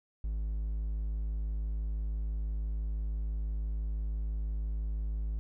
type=tone; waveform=triangle; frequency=53 Hz; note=G#1; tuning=36 cents sharp; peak=-29 dBFS; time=0.24-5.39 s; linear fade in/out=0 ms; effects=none

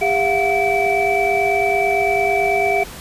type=tone cluster; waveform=sine; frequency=401 / 679 / 728 / 2309 Hz; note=G4 / F5 / F#5 / D7; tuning=+39 / -49 / -28 / -30 cents; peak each=-20 dBFS; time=0.01-2.84 s; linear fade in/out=10 ms; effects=pink hiss -35 dBFS RMS until 3 s + resampled to 32000 Hz

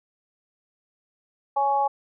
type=harmonic tone; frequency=278.5 Hz; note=C#4; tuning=8 cents sharp; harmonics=2 / 3 / 4; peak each=-29 / -20 / -30 dBFS; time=1.56-1.88 s; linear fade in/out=10 ms; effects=none

